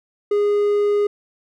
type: tone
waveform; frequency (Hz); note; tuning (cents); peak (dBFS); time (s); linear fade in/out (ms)
triangle; 411.7; G#4; -15; -13; 0.31-1.07; 5
effects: none